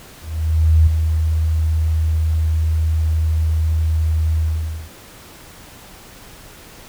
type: tone with ADSR envelope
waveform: sine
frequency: 79.5 Hz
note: D#2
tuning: 38 cents sharp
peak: -7 dBFS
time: 0.21-4.91 s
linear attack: 660 ms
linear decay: 5 ms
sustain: -7 dB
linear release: 510 ms
effects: pink hiss -41 dBFS RMS until 6.88 s